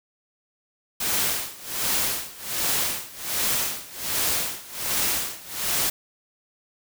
white noise with tremolo, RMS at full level -23 dBFS, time 1-5.9 s, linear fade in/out 5 ms, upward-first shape sine, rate 1.3 Hz, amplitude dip 90%, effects none

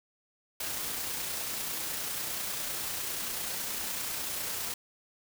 white noise with amplitude modulation, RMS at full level -34 dBFS, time 0.6-4.74 s, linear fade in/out 5 ms, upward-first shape sine, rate 30 Hz, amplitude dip 25%, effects none

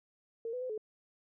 sine tone with pitch steps, 457.6 / 499.1 / 509 / 430.5 Hz, A#4 / B4 / C5 / A4, -32 / +18 / -48 / -38 cents, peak -35 dBFS, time 0.45-0.778 s, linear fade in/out 2 ms, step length 82 ms, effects none

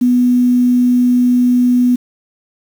sine tone with quantisation, 246.9 Hz, B3, in tune, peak -8 dBFS, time 0.01-1.96 s, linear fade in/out 10 ms, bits 6, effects none

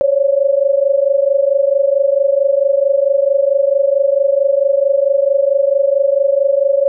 sine tone pair together, 543.5 / 568 Hz, C#5 / C#5, -34 / +42 cents, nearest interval minor second, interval 76 cents, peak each -13 dBFS, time 0.01-6.88 s, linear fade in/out 0 ms, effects none

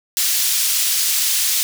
pink high-pass noise, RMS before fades -18 dBFS, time 0.17-1.63 s, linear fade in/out 0 ms, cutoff 4200 Hz, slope 12 dB/octave, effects none

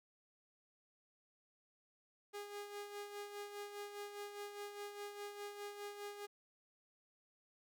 sawtooth tone with tremolo, 409.5 Hz, G#4, 24 cents flat, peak -40 dBFS, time 2.33-6.27 s, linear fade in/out 20 ms, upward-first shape sine, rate 4.9 Hz, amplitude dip 55%, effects none

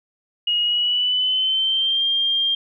sine tone with pitch glide, 2883 to 3199 Hz, F#7 to G7, -46 to +34 cents, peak -17 dBFS, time 0.47-2.55 s, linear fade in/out 5 ms, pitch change +180 cents, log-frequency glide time 0.62-2.05 s, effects none

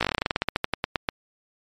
slowing click train, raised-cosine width 0.3 ms, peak -6 dBFS, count 20, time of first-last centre 0.01-1.088 s, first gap 17 ms, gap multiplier 1.12, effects MP3 64 kbps

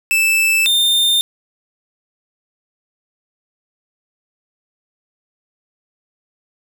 45% pulse tone pair in turn, 2637 / 3618 Hz, E7 / A7, 0 / +48 cents, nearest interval perfect fourth, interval 548 cents, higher second, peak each -12 dBFS, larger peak neither, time 0.11-0.66 / 0.66-1.21 s, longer neither, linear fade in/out 0 ms, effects none

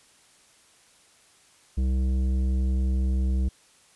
triangle tone with tanh clipping, 64.7 Hz, C2, 19 cents flat, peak -23 dBFS, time 1.77-3.49 s, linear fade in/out 10 ms, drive 15 dB, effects white hiss -58 dBFS RMS until 3.95 s + resampled to 24000 Hz

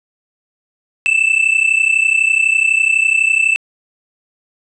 triangle tone pair together, 2628 / 2660 Hz, E7 / E7, -6 / +15 cents, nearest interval unison, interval 21 cents, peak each -12 dBFS, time 1.06-3.56 s, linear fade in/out 0 ms, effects resampled to 22050 Hz

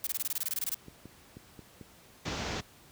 blue noise bursts, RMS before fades -32 dBFS, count 14, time 0.04-0.745 s, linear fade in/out 2 ms, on 29 ms, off 23 ms
clicks, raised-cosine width 3 ms, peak -32 dBFS, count 5, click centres 0.883 / 1.056 / 1.369 / 1.592 / 1.812 s
pink low-pass noise, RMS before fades -35 dBFS, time 2.25-2.61 s, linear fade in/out 10 ms, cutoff 6700 Hz, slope 48 dB/octave
effects pink hiss -57 dBFS RMS until 2.91 s + high-pass 60 Hz 12 dB/octave

